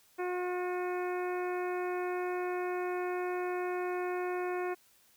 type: harmonic tone with a mistuned harmonic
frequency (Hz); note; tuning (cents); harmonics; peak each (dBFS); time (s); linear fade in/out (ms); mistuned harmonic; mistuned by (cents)
360.2; F#4; -46; 1 / 2 / 3 / 4 / 5 / 6 / 7; -33 / -39 / -43 / -45 / -47 / -49 / -50; 0.18-4.75; 20; 6; +23
effects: white hiss -65 dBFS RMS until 5.16 s